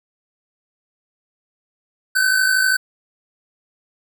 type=tone pair together; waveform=square; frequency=1515.5 / 1568 Hz; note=F#6 / G6; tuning=+41 / 0 cents; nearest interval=minor second; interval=59 cents; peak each=-16 / -22 dBFS; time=2.15-2.77 s; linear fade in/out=10 ms; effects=none